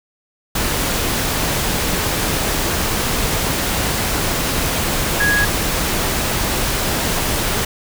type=tone in noise; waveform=sine; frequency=1661.2 Hz; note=G#6; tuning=in tune; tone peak=-14 dBFS; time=5.2-5.45 s; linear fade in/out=5 ms; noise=pink; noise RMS=-19 dBFS; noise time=0.55-7.65 s; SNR=+2 dB; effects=none